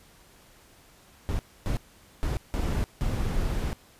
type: noise bursts at uneven times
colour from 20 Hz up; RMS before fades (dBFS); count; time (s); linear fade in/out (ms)
brown; -27; 5; 1.29-1.39 / 1.66-1.77 / 2.23-2.37 / 2.54-2.84 / 3.01-3.73; 0
effects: pink hiss -56 dBFS RMS until 3.99 s + resampled to 32000 Hz